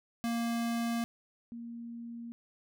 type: tone pair in turn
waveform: square / sine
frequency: 233.1 / 234.1 Hz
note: A#3 / A#3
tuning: 0 / +8 cents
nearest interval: unison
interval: 8 cents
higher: second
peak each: -31 / -40 dBFS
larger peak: first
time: 0.24-1.04 / 1.52-2.32 s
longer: neither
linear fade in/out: 0 ms
effects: none